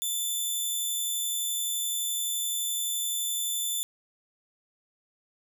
10% pulse tone with amplitude modulation, 3520 Hz, A7, in tune, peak -19 dBFS, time 0.02-3.83 s, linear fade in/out 0 ms, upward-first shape sine, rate 91.7 Hz, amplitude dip 25%, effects none

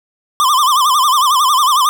square tone with vibrato, 1108.7 Hz, C#6, in tune, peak -10 dBFS, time 0.4-1.89 s, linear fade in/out 0 ms, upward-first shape sine, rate 11 Hz, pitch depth 170 cents each way, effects none

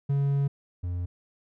triangle tone pair in turn, 140 / 88.4 Hz, C#3 / F2, +18 / +22 cents, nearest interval minor sixth, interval 796 cents, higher first, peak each -20 / -26 dBFS, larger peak first, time 0.09-0.48 / 0.83-1.06 s, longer first, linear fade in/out 10 ms, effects none

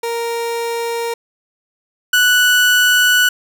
30% pulse tone pair in turn, 466.2 / 1480.1 Hz, A#4 / F#6, 0 / 0 cents, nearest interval octave + minor sixth, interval 2000 cents, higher second, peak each -16 / -7 dBFS, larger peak second, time 0.03-1.14 / 2.13-3.29 s, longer second, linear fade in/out 5 ms, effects none

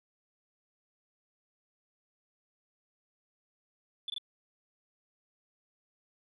sine tone bursts, 3478 Hz, A7, 21 cents flat, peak -33 dBFS, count 3, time 4.08-4.182 s, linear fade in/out 2 ms, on 20 ms, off 21 ms, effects tanh soft clip ceiling -29 dBFS

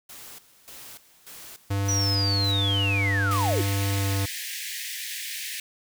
white noise with tremolo, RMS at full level -43 dBFS, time 0.09-2.52 s, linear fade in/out 5 ms, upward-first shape square, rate 1.7 Hz, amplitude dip 80%
square tone with pitch glide, 99.2 to 98.23 Hz, G2 to G2, +21 to +4 cents, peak -24 dBFS, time 1.7-4.26 s, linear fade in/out 10 ms, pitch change -17 cents, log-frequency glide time 3.91-4.11 s
sine linear sweep, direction down, 5930 to 293.7 Hz, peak -24 dBFS, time 1.88-3.62 s, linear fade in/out 10 ms
pink high-pass noise, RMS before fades -34 dBFS, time 3.31-5.6 s, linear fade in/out 2 ms, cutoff 1700 Hz, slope 96 dB/octave
effects none

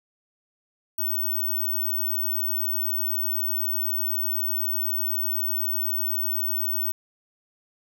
sine tone, 15804 Hz, B9, in tune, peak -23 dBFS, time 0.98-6.92 s, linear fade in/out 5 ms, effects none

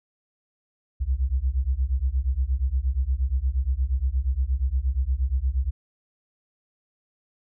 sine beating tone pair, 61.1 / 69.6 Hz, B1 / C#2, -18 / +8 cents, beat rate 8.5 Hz, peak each -24 dBFS, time 1-5.71 s, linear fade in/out 20 ms, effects none

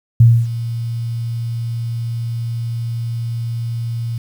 sine tone with ADSR envelope, 116.54 Hz, A#2, in tune, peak -3 dBFS, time 0.2-4.18 s, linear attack 5 ms, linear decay 260 ms, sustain -16 dB, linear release 3 ms, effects 7-bit

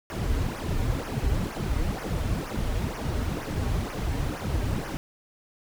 brown noise with flanger, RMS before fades -28 dBFS, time 0.1-4.97 s, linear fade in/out 0 ms, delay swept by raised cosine 0.24 to 5.94 ms, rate 2.1 Hz, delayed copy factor -0.85, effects none

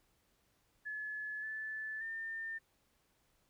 sine tone with pitch steps, 1713 / 1745 / 1800 Hz, A6 / A6 / A6, -47 / -15 / +39 cents, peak -39 dBFS, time 0.85-2.59 s, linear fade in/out 20 ms, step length 580 ms, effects pink hiss -75 dBFS RMS until 3.49 s

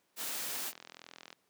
white noise, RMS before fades -38 dBFS, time 0.16-0.73 s, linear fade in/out 50 ms
click train, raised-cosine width 0.2 ms, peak -30 dBFS, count 26, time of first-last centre 0.73-1.328 s, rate 41.8 Hz
effects pink hiss -74 dBFS RMS until 1.49 s + high-pass 200 Hz 12 dB/octave

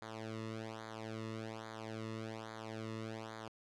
sawtooth tone with flanger, 111 Hz, A2, 16 cents sharp, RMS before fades -45 dBFS, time 0.02-3.48 s, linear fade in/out 0 ms, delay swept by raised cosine 0.36 to 1.3 ms, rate 1.2 Hz, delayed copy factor -0.95, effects low-pass 6000 Hz 12 dB/octave

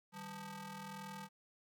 sawtooth ring-modulated tone, 347.6 Hz, F4, 8 cents flat, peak -39 dBFS, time 0.12-1.29 s, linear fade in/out 50 ms, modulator 542 Hz, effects none

